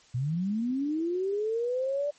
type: linear sweep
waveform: sine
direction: up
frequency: 116.54 to 590 Hz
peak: -26 dBFS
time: 0.14-2.11 s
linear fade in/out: 10 ms
effects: white hiss -59 dBFS RMS until 2.18 s + MP3 32 kbps